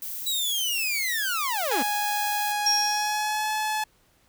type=noise; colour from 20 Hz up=violet; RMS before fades=-34 dBFS; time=0.02-2.52 s; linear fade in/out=0 ms
type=linear sweep; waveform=sawtooth; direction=down; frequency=3951 to 211.2 Hz; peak=-22 dBFS; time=0.26-1.83 s; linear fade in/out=10 ms
type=tone with pitch glide; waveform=sawtooth; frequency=830.6 to 858.9 Hz; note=G#5 to A5; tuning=0 to -42 cents; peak=-21 dBFS; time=1.71-3.84 s; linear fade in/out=5 ms; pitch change=+58 cents; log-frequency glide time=2.78-3.51 s
type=tone with exponential decay; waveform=sine; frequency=5588 Hz; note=F8; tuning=in tune; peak=-18 dBFS; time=2.66-3.81 s; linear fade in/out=5 ms; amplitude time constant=250 ms
effects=pink hiss -63 dBFS RMS until 4.28 s